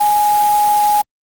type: tone in noise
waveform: sine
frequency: 833 Hz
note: G#5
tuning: 5 cents sharp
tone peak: -10 dBFS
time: 0-1.02 s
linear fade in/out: 10 ms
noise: white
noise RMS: -25 dBFS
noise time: 0-1.02 s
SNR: +12 dB
effects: Opus 32 kbps